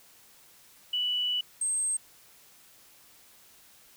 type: tone pair in turn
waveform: sine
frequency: 2960 / 8372 Hz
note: F#7 / C9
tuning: 0 / 0 cents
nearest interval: octave + tritone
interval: 1800 cents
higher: second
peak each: -26 / -26 dBFS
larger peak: neither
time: 0.93-1.41 / 1.61-1.97 s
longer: first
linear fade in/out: 5 ms
effects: white hiss -57 dBFS RMS until 3.96 s